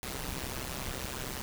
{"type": "noise with amplitude modulation", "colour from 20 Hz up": "pink", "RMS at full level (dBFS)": -34, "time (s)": [0.03, 1.42], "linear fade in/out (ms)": 0, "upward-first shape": "sine", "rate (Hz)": 131, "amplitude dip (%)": 90, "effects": []}